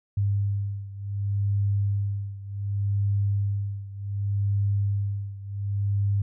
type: beating tone pair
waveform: sine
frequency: 100.3 / 100.97 Hz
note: G2 / G#2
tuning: +40 / -48 cents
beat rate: 0.67 Hz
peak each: -25 / -28 dBFS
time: 0.17-6.22 s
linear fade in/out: 5 ms
effects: none